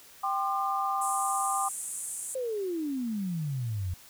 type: chord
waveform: sine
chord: G suspended fourth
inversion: none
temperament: equal with one note detuned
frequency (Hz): 784 / 1046.5 / 1203.5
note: G5 / C6 / D6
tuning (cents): 0 / 0 / +42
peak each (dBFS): -30 / -34 / -30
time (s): 0.23-1.69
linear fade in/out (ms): 10
type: band-pass noise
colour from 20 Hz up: white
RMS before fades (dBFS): -37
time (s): 1.01-2.35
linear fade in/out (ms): 10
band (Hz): 7600 to 10000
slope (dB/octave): 48
type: exponential sweep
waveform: sine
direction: down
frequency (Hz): 535 to 85.2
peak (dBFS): -29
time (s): 2.35-3.94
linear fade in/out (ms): 5
effects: white hiss -53 dBFS RMS until 4.09 s